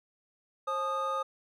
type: tone cluster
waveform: triangle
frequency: 535 / 863 / 1234 Hz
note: C5 / A5 / D#6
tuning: +38 / -34 / -15 cents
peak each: -33 / -38 / -29 dBFS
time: 0.67-1.23 s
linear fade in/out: 10 ms
effects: none